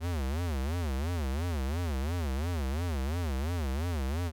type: tone with vibrato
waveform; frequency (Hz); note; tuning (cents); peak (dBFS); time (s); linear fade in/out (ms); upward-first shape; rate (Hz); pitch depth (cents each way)
square; 76.2; D#2; -36; -30; 0-4.32; 50; sine; 2.9; 270
effects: none